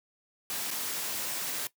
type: noise with dropouts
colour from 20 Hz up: white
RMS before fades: -34 dBFS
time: 0.5-1.67 s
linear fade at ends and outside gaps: 1 ms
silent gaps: 0.706-0.712 s
effects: noise-tail reverb RT60 0.1 s tail -18 dB re dry + high-pass 150 Hz 12 dB/octave